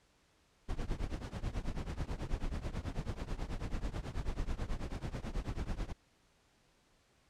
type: noise with tremolo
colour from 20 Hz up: brown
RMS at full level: -34 dBFS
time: 0.68-5.93 s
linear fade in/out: 20 ms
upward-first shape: triangle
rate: 9.2 Hz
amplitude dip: 95%
effects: pink hiss -70 dBFS RMS until 7.29 s + low-pass 8000 Hz 12 dB/octave